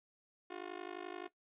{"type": "tone with amplitude modulation", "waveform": "sawtooth", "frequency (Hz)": 359.2, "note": "F4", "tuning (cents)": 49, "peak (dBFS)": -35, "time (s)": [0.5, 1.28], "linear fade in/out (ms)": 10, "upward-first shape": "sine", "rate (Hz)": 51.6, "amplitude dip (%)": 100, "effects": ["noise-tail reverb RT60 0.1 s tail -17 dB re dry", "resampled to 8000 Hz"]}